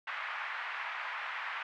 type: band-pass noise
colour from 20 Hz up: white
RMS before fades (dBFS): -39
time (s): 0.07-1.63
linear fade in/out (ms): 5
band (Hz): 890 to 2200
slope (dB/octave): 24
effects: none